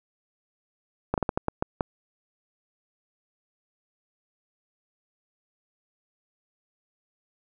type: slowing click train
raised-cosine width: 1 ms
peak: -10 dBFS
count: 8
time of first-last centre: 1.14-1.808 s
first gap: 38 ms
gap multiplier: 1.3
effects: none